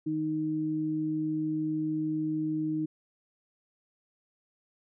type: tone pair together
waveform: sine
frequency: 155.55 / 311.1 Hz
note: D#3 / D#4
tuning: 0 / 0 cents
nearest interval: octave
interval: 1200 cents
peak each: -36 / -28 dBFS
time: 0.06-2.86 s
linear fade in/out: 10 ms
effects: none